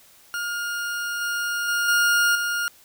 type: tone with level steps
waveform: 40% pulse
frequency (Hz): 1418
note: F6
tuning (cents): +26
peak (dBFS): -25 / -23 / -20 / -16 / -22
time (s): 0.34-2.68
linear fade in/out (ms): 0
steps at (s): 1.21 / 1.68 / 1.88 / 2.35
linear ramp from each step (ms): 5
effects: white hiss -53 dBFS RMS until 2.84 s